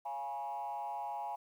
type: tone with frequency modulation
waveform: sine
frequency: 830.6 Hz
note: G#5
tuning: in tune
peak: -36 dBFS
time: 0.05-1.36 s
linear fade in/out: 10 ms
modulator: 136 Hz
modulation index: 0.95
effects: tanh soft clip ceiling -32 dBFS + 11-bit